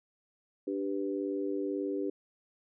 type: chord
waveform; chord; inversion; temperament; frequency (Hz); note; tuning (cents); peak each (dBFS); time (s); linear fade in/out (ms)
sine; G major; second; equal; 293.7 / 392 / 493.9; D4 / G4 / B4; 0 / 0 / 0; -34 / -34 / -39; 0.67-2.1; 5
effects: none